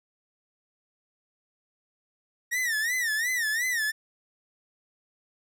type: tone with vibrato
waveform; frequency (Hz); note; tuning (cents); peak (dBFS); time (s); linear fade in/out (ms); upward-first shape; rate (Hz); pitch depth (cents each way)
45% pulse; 1864.7; A#6; 0; -25; 2.51-3.92; 20; sine; 2.8; 150
effects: none